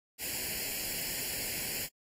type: noise with comb filter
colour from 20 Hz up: white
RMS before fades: -36 dBFS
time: 0.18-1.89 s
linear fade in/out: 50 ms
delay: 0.41 ms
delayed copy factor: +0.85
effects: AAC 48 kbps